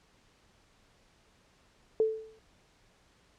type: tone with exponential decay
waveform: sine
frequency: 440 Hz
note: A4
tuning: in tune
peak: -20 dBFS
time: 2-2.39 s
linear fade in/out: 1 ms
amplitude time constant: 84 ms
effects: pink hiss -65 dBFS RMS until 3.38 s + low-pass 7000 Hz 12 dB/octave